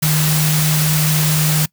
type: tone in noise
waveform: sine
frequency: 154 Hz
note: D#3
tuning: 17 cents flat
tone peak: -14 dBFS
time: 0.02-1.66 s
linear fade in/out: 10 ms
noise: white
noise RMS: -19 dBFS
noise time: 0.02-1.66 s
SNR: +2 dB
effects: noise-tail reverb RT60 0.1 s tail -23 dB re dry